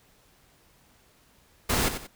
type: noise with echo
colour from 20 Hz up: pink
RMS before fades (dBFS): -25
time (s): 1.69-1.89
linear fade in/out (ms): 10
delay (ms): 91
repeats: 2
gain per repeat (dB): -9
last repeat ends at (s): 2.072
effects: pink hiss -61 dBFS RMS until 2.15 s